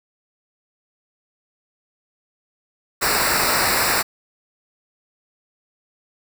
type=noise with comb filter; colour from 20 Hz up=pink; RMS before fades=-19 dBFS; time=3.01-4.03 s; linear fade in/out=20 ms; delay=0.31 ms; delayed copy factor=-0.85; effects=none